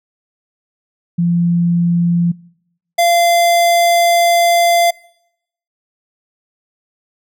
sine / square tone pair in turn, 172.1 / 688.4 Hz, F3 / F5, -25 / -25 cents, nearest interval 2 octaves, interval 2400 cents, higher second, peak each -11 / -10 dBFS, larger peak second, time 1.18-2.32 / 2.98-4.91 s, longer second, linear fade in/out 10 ms, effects noise-tail reverb RT60 0.8 s tail -24 dB re dry

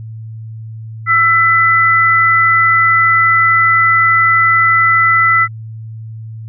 sine tone pair together, 1334.2 / 1999 Hz, E6 / B6, +20 / +20 cents, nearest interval perfect fifth, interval 700 cents, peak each -10 dBFS, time 1.06-5.48 s, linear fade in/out 50 ms, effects added 111 Hz sine -25 dBFS peak until 6.48 s

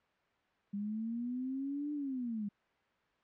sine linear two-way sweep, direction up then down, 199 to 297.9 to 199 Hz, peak -35 dBFS, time 0.73-2.49 s, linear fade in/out 10 ms, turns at 1.93 s, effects white hiss -72 dBFS RMS until 3.23 s + low-pass 2000 Hz 12 dB/octave

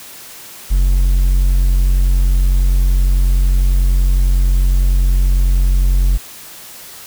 triangle tone, 45.45 Hz, F#1, 30 cents flat, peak -7 dBFS, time 0.7-6.18 s, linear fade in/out 20 ms, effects white hiss -35 dBFS RMS until 7.06 s

